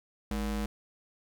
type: ring-modulated tone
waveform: square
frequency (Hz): 131.2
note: C3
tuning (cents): +5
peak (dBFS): -28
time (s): 0.31-0.66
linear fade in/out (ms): 2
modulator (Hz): 77.6
effects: 11-bit